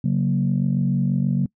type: chord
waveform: sine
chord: F# major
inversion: second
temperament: equal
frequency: 138.59 / 185 / 233.1 Hz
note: C#3 / F#3 / A#3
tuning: 0 / 0 / 0 cents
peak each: -20 / -21 / -24 dBFS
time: 0.04-1.46 s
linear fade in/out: 5 ms
effects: noise-tail reverb RT60 0.1 s tail -25 dB re dry + tanh soft clip ceiling -10 dBFS